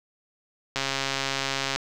click train, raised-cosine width 0.2 ms, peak -9 dBFS, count 137, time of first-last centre 0.76-1.76 s, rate 136 Hz, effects none

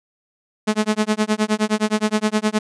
sawtooth tone with tremolo, 214.1 Hz, A3, 47 cents flat, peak -10 dBFS, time 0.67-2.59 s, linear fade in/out 10 ms, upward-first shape sine, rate 9.6 Hz, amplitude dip 100%, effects resampled to 22050 Hz

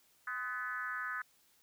sine tone with frequency modulation, 1498 Hz, F#6, 21 cents sharp, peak -36 dBFS, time 0.27-1.22 s, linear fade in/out 5 ms, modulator 237 Hz, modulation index 1.3, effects white hiss -69 dBFS RMS until 1.62 s

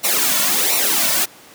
white noise with flanger, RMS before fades -17 dBFS, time 0.03-1.26 s, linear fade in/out 20 ms, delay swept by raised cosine 0.6 to 2.5 ms, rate 1.4 Hz, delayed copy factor -0.75, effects pink hiss -43 dBFS RMS until 1.54 s + high-pass 200 Hz 12 dB/octave

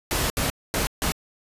pink noise bursts at uneven times, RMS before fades -24 dBFS, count 4, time 0.11-0.3 / 0.37-0.5 / 0.74-0.87 / 1.02-1.12 s, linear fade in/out 0 ms, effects resampled to 32000 Hz

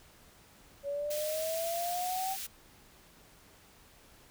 sine exponential sweep, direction up, 560 to 777 Hz, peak -32 dBFS, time 0.83-2.37 s, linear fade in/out 50 ms
white high-pass noise, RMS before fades -40 dBFS, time 1.1-2.47 s, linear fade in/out 10 ms, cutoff 2100 Hz, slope 12 dB/octave
effects pink hiss -59 dBFS RMS until 4.3 s

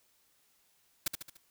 white noise with echo, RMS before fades -30 dBFS, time 1.06-1.08 s, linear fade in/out 5 ms, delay 73 ms, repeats 4, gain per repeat -6 dB, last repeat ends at 1.372 s, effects white hiss -70 dBFS RMS until 1.5 s

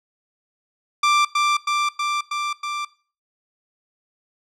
sawtooth tone with echo, 1179 Hz, D6, 6 cents sharp, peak -11 dBFS, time 1.03-1.25 s, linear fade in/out 5 ms, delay 320 ms, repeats 5, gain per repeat -2 dB, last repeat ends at 2.85 s, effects noise-tail reverb RT60 0.4 s tail -20 dB re dry + low-pass 6000 Hz 12 dB/octave

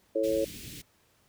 harmonic tone, 110 Hz, A2, in tune, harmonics 3 / 4 / 5, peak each -31 / -30 / -27 dBFS, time 0.15-0.45 s, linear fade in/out 10 ms
pink band-stop noise, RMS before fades -42 dBFS, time 0.23-0.82 s, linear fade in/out 10 ms, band 330 to 2300 Hz, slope 24 dB/octave
effects pink hiss -66 dBFS RMS until 1.28 s + high-pass 60 Hz 12 dB/octave

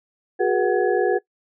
sine tone cluster, 365.1 / 413.1 / 480.9 / 744 / 1688 Hz, F#4 / G#4 / B4 / F#5 / G#6, -23 / -9 / -46 / +9 / +28 cents, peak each -21 / -22 / -23 / -25 / -29 dBFS, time 0.39-1.19 s, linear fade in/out 20 ms, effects noise-tail reverb RT60 0.1 s tail -22 dB re dry

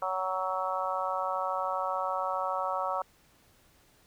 harmonic tone, 187 Hz, F#3, 19 cents sharp, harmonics 3 / 4 / 5 / 6 / 7, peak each -35 / -35 / -35 / -35 / -35 dBFS, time 0.02-3.02 s, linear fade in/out 2 ms, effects pink hiss -63 dBFS RMS until 4.06 s

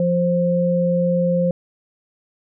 sine tone pair together, 174.7 / 526.4 Hz, F3 / C5, +1 / +10 cents, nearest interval octave + perfect fifth, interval 1909 cents, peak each -18 dBFS, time 0-1.51 s, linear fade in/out 2 ms, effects none

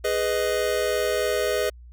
square chord, G# minor, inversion none, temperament just, 415.3 / 498.4 / 623 Hz, G#4 / B4 / D#5, 0 / +16 / +2 cents, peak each -27 dBFS, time 0.04-1.7 s, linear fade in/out 10 ms, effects added 60 Hz sine -42 dBFS peak until 1.92 s

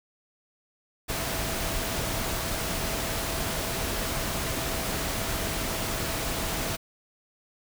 sine tone in noise, 659.3 Hz, E5, in tune, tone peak -40 dBFS, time 1.08-6.77 s, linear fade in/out 20 ms, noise pink, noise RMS -30 dBFS, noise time 1.08-6.77 s, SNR -13 dB, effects none

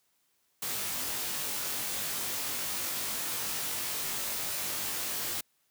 white noise with comb filter, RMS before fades -34 dBFS, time 0.62-5.41 s, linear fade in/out 5 ms, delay 20 ms, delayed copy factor +0.95, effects white hiss -73 dBFS RMS until 5.7 s + high-pass 60 Hz 12 dB/octave

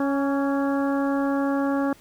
harmonic tone with a mistuned harmonic, 277.2 Hz, C#4, in tune, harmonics 1 / 2 / 3 / 4 / 5 / 6, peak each -22 / -28 / -32 / -34 / -36 / -38 dBFS, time 0-1.93 s, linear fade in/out 2 ms, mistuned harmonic 4, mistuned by +30 cents, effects pink hiss -53 dBFS RMS until 2 s

